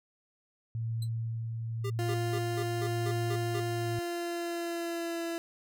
sine tone with tremolo, 113.9 Hz, A#2, 40 cents flat, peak -30 dBFS, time 0.75-3.99 s, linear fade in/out 0 ms, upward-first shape sine, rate 0.93 Hz, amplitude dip 30%
25% pulse tone with exponential decay, 4048 Hz, B7, 42 cents sharp, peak -35 dBFS, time 1.02-1.09 s, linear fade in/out 5 ms, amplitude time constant 15 ms
square tone bursts, 398.4 Hz, G4, 28 cents sharp, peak -35 dBFS, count 8, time 1.84-3.604 s, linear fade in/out 10 ms, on 63 ms, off 180 ms
30% pulse tone with pitch glide, 349.2 to 335.7 Hz, F4 to E4, 0 to +32 cents, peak -30 dBFS, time 1.99-5.38 s, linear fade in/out 0 ms, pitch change -68 cents, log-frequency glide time 3.71-5.24 s
effects none

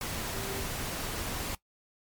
sine tone in noise, 391.8 Hz, G4, 1 cent flat, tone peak -41 dBFS, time 0.34-0.64 s, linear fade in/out 2 ms, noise pink, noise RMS -35 dBFS, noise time 0.01-1.55 s, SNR -9 dB, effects noise-tail reverb RT60 0.1 s tail -19 dB re dry + MP3 96 kbps

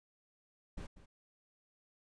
brown noise with echo, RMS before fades -43 dBFS, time 0.77-0.87 s, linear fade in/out 10 ms, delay 190 ms, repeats 1, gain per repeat -14 dB, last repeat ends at 1.06 s, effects resampled to 22050 Hz

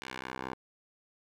10% pulse tone with band-pass filter sweep, 64.5 Hz, C2, 24 cents flat, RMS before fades -41 dBFS, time 0.02-0.54 s, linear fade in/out 0 ms, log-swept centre 2600 to 870 Hz, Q 0.89, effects none

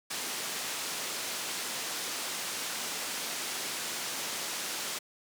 white low-pass noise, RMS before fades -36 dBFS, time 0.1-4.99 s, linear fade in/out 10 ms, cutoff 8100 Hz, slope 12 dB/octave, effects high-pass 200 Hz 12 dB/octave

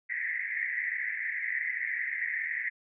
pink band-pass noise, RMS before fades -33 dBFS, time 0.09-2.7 s, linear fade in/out 20 ms, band 1800 to 2100 Hz, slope 96 dB/octave, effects none

